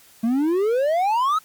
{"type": "exponential sweep", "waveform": "triangle", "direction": "up", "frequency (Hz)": [220, 1320], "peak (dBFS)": -15, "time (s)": [0.23, 1.39], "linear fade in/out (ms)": 10, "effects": ["white hiss -51 dBFS RMS until 1.44 s", "MP3 96 kbps"]}